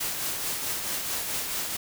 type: noise with tremolo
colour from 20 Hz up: white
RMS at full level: -29 dBFS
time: 0-1.77 s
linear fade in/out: 10 ms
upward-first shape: triangle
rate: 4.6 Hz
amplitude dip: 40%
effects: none